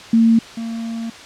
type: tone pair in turn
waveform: sine / triangle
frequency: 227.6 / 228.5 Hz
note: A#3 / A#3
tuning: -41 / -34 cents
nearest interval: unison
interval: 7 cents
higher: second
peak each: -9 / -21 dBFS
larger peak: first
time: 0.13-0.39 / 0.57-1.1 s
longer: second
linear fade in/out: 5 ms
effects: white hiss -37 dBFS RMS until 1.25 s + low-pass 5000 Hz 12 dB/octave